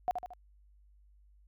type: tone with echo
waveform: sine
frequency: 724 Hz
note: F#5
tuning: 38 cents flat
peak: -26 dBFS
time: 0.08-0.11 s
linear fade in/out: 0 ms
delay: 75 ms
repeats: 3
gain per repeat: -6 dB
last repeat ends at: 0.335 s
effects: added 50 Hz sine -59 dBFS peak until 1.47 s